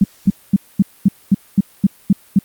sine tone bursts, 196 Hz, G3, in tune, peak -6 dBFS, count 10, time 0.01-2.39 s, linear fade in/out 5 ms, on 31 ms, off 230 ms, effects white hiss -48 dBFS RMS until 2.44 s + Opus 48 kbps

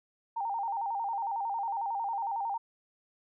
sine tone with vibrato, 857 Hz, A5, 46 cents flat, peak -30 dBFS, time 0.36-2.58 s, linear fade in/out 10 ms, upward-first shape square, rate 11 Hz, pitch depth 120 cents each way, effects none

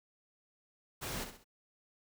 pink noise with echo, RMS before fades -40 dBFS, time 1.01-1.25 s, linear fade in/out 20 ms, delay 65 ms, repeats 3, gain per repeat -8 dB, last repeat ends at 1.445 s, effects none

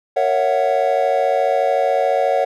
triangle chord, F# dominant seventh, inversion first, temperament just, 462.5 / 555 / 666 / 740 Hz, A#4 / C#5 / E5 / F#5, -14 / +2 / +18 / 0 cents, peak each -21 / -16 / -20 / -17 dBFS, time 0.16-2.45 s, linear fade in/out 10 ms, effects none

